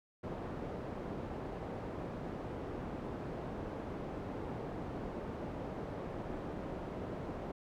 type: low-pass noise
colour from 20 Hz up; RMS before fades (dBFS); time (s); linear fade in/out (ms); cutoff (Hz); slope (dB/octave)
white; -42; 0.23-7.52; 10; 520; 12
effects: none